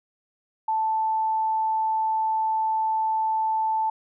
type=tone; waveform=sine; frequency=880 Hz; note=A5; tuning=in tune; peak=-21 dBFS; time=0.68-3.9 s; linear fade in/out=5 ms; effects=none